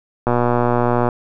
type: click train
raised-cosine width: 1 ms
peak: -3 dBFS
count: 100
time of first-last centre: 0.27-1.088 s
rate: 121 Hz
effects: none